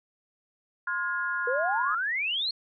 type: chord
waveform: sine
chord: F minor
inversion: second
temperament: equal with one note detuned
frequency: 1046.5 / 1423 / 1661.2 Hz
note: C6 / F6 / Ab6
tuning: 0 / +32 / 0 cents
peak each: -34 / -29 / -33 dBFS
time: 0.87-1.95 s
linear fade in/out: 5 ms
type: exponential sweep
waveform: sine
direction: up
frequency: 471.9 to 4374 Hz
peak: -26 dBFS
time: 1.47-2.51 s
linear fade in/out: 5 ms
effects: none